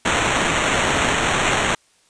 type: noise with sample-and-hold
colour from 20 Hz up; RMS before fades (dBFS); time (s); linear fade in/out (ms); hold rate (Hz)
violet; -19; 0.05-1.75; 5; 4900
effects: white hiss -58 dBFS RMS until 2.09 s + resampled to 22050 Hz